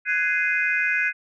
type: chord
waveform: sine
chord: Ab dominant seventh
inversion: third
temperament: just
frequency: 1495.1 / 1661.2 / 2077 / 2492 Hz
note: Gb6 / Ab6 / C7 / Eb7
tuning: +18 / 0 / -13 / +2 cents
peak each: -25 dBFS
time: 0.05-1.13 s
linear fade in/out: 50 ms
effects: tanh soft clip ceiling -9 dBFS